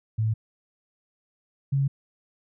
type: tone pair in turn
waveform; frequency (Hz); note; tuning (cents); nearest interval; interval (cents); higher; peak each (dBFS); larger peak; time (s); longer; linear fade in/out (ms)
sine; 110 / 137.91; A2 / C#3; 0 / -9; major third; 391; second; -21 / -20; second; 0.18-0.34 / 1.72-1.88; neither; 10
effects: none